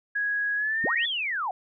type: tone with pitch glide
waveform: sine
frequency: 1661.2 to 1864.6 Hz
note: G#6 to A#6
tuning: 0 to 0 cents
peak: -24 dBFS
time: 0.15-1.06 s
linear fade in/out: 10 ms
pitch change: +200 cents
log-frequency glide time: 0.56-0.89 s
type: linear two-way sweep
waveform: sine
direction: up then down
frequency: 143.5 to 3520 to 692 Hz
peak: -26 dBFS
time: 0.84-1.51 s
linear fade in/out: 2 ms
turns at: 1.06 s
effects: none